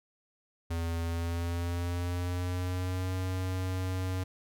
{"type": "tone with pitch glide", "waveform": "square", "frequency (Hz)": [83.6, 92.76], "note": ["E2", "F#2"], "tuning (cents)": [25, 5], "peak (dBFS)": -31, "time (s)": [0.7, 4.24], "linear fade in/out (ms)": 10, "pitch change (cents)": 180, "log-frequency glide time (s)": [1.04, 3.12], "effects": []}